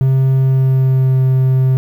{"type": "tone with pitch glide", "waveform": "triangle", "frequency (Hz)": [132.8, 130.74], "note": ["C3", "C3"], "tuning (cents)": [26, -1], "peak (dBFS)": -7, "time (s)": [0.01, 1.77], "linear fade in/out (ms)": 0, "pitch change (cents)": -27, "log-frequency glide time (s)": [0.37, 1.22], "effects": ["8-bit"]}